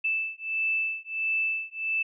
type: beating tone pair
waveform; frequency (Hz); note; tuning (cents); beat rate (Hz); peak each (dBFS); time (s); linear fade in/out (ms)
sine; 2637 / 2638.5; E7 / E7; 0 / +1; 1.5; -29; 0.04-2.03; 10
effects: none